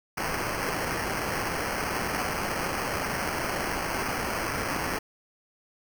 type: noise with sample-and-hold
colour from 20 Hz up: violet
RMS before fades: -30 dBFS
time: 0.17-4.99 s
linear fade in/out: 10 ms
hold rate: 3675 Hz
effects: none